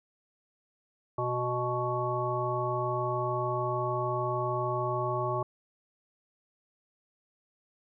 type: harmonic tone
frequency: 123.4 Hz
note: B2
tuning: 1 cent flat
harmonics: 1 / 3 / 5 / 7 / 9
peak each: -34 / -34 / -34 / -36 / -33 dBFS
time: 1.18-5.43 s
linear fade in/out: 5 ms
effects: none